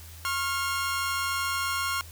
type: tone pair together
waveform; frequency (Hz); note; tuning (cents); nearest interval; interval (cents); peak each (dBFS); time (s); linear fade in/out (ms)
sawtooth; 1083.9 / 1396.9; C#6 / F6; -39 / 0; major third; 439; -26; 0.25-2.01; 0
effects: added 82 Hz sine -44 dBFS peak until 2.11 s + white hiss -49 dBFS RMS until 2.11 s